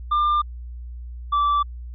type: tone pair in turn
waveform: triangle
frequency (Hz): 1196 / 1162.6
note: D6 / D6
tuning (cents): +31 / -18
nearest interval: unison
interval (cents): 49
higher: first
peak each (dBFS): -15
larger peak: neither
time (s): 0.11-0.42 / 1.32-1.63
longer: neither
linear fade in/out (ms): 10
effects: added 60 Hz sine -32 dBFS peak until 1.94 s + resampled to 11025 Hz